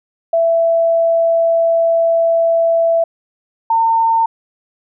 sine tone pair in turn, 665 / 907.4 Hz, E5 / A#5, +15 / -47 cents, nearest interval perfect fourth, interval 538 cents, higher second, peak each -10 dBFS, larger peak neither, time 0.33-3.04 / 3.7-4.26 s, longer first, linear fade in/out 5 ms, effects none

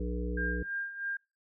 harmonic tone, 60 Hz, B1, 49 cents flat, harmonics 1 / 3 / 5 / 7 / 8, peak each -33 / -38 / -40 / -41 / -42 dBFS, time 0-0.63 s, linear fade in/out 5 ms
sine tone with tremolo, 1603 Hz, G6, 38 cents sharp, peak -31 dBFS, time 0.37-1.17 s, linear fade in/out 5 ms, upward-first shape sine, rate 3.1 Hz, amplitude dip 70%
effects noise-tail reverb RT60 0.3 s tail -25 dB re dry

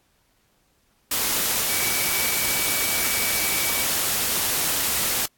sine tone in noise, 2282 Hz, C#7, 50 cents sharp, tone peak -30 dBFS, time 1.69-3.84 s, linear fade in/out 5 ms, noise white, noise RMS -23 dBFS, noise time 1.11-5.26 s, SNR -10 dB, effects pink hiss -65 dBFS RMS until 5.37 s + AAC 64 kbps

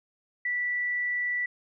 sine tone, 1963 Hz, B6, 11 cents flat, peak -26 dBFS, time 0.45-1.46 s, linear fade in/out 5 ms, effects none

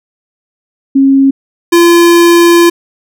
sine / square tone pair in turn, 271.7 / 342.3 Hz, C#4 / F4, -35 / -35 cents, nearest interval major third, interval 400 cents, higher second, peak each -3 dBFS, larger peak neither, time 0.95-1.31 / 1.72-2.7 s, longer second, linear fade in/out 10 ms, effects none

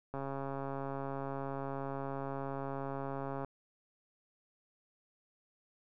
click train, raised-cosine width 1 ms, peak -26 dBFS, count 454, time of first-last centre 0.14-3.447 s, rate 137 Hz, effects none

